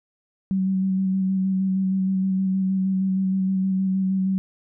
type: tone with vibrato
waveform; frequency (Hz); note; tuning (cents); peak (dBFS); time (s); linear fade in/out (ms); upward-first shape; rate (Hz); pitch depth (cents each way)
sine; 190; F#3; +46; -19; 0.51-4.38; 0; square; 6.4; 15
effects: none